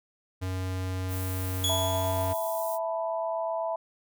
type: tone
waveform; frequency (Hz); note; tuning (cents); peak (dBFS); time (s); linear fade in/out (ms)
square; 93; F#2; +9; -30; 0.41-2.34; 20
type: high-pass noise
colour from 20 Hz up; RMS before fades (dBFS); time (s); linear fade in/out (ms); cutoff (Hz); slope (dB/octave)
white; -40; 1.08-2.79; 50; 10000; 12
type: tone with exponential decay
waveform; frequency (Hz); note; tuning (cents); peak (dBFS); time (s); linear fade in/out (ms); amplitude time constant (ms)
sawtooth; 3370; G#7; +25; -21; 1.64-2.61; 1; 210
type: chord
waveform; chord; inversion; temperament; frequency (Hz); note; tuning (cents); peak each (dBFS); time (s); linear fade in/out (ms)
sine; E suspended fourth; none; equal; 659.3 / 880 / 987.8; E5 / A5 / B5; 0 / 0 / 0; -29 / -35 / -35; 1.69-3.76; 5
effects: none